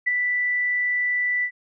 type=tone with ADSR envelope; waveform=sine; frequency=1975.5 Hz; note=B6; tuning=in tune; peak=-16 dBFS; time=0.06-1.51 s; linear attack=18 ms; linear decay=14 ms; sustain=-4 dB; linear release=73 ms; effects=none